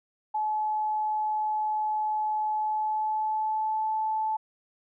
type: tone with pitch glide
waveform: sine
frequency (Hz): 857 to 871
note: A5 to A5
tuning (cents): -46 to -18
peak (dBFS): -25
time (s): 0.34-4.37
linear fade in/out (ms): 10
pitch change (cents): +28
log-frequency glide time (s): 2.52-3.92
effects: none